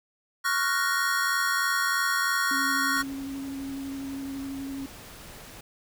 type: chord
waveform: square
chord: Gb major seventh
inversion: second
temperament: equal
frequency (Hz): 1108.7 / 1396.9 / 1480 / 1864.7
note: Db6 / F6 / Gb6 / Bb6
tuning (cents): 0 / 0 / 0 / 0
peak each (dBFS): -30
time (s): 0.44-3.03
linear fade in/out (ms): 20
type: tone with vibrato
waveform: sine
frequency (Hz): 273.1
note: C#4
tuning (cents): -26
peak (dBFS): -32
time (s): 2.51-4.86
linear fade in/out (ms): 2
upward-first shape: square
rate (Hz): 12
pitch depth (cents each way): 11
type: noise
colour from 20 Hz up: pink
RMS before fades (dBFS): -45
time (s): 2.96-5.61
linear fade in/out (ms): 5
effects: none